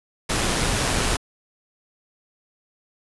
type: noise with amplitude modulation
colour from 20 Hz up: pink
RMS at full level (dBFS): -21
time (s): 0.29-1.17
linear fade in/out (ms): 10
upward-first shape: sine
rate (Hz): 118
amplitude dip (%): 25
effects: resampled to 24000 Hz